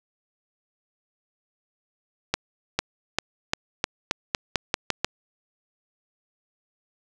accelerating click train, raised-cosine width 0.2 ms, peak -4 dBFS, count 11, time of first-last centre 2.34-5.046 s, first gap 450 ms, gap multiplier 0.88, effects none

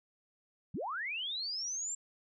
sine linear sweep, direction up, 110 to 7490 Hz, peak -35 dBFS, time 0.74-1.95 s, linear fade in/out 5 ms, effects none

